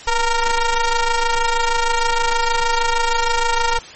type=ring-modulated tone; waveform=sawtooth; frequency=466.2 Hz; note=A#4; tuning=in tune; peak=-8 dBFS; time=0.07-3.79 s; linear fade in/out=5 ms; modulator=453 Hz; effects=white hiss -37 dBFS RMS until 3.95 s + MP3 32 kbps